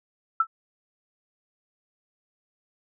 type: tone with exponential decay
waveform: sine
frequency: 1326 Hz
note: E6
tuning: 10 cents sharp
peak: -14 dBFS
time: 0.4-0.47 s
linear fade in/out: 5 ms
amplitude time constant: 15 ms
effects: none